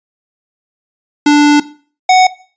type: tone pair in turn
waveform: square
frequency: 293.7 / 742.6 Hz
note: D4 / F#5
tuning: 0 / +6 cents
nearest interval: octave + major third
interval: 1606 cents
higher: second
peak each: -5 dBFS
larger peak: neither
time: 1.26-1.6 / 2.09-2.27 s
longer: first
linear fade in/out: 5 ms
effects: noise-tail reverb RT60 0.4 s tail -17 dB re dry + resampled to 16000 Hz